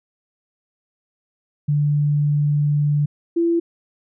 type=tone pair in turn; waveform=sine; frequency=146.8 / 337.6 Hz; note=D3 / E4; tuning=0 / +41 cents; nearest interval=octave + major second; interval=1441 cents; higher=second; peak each=-15 dBFS; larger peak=neither; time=1.68-3.06 / 3.36-3.6 s; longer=first; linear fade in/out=10 ms; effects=none